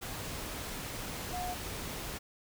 sine tone in noise, 722 Hz, F#5, 43 cents flat, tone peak -36 dBFS, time 1.32-1.55 s, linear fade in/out 20 ms, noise pink, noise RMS -40 dBFS, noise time 0.01-2.19 s, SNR +1 dB, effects none

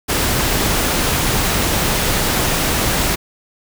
pink noise, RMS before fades -17 dBFS, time 0.08-3.16 s, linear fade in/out 20 ms, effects none

